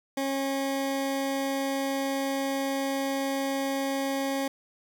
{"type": "tone", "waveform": "20% pulse", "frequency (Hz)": 272.7, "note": "C#4", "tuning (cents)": -28, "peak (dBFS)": -22, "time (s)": [0.17, 4.48], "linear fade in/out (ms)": 5, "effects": []}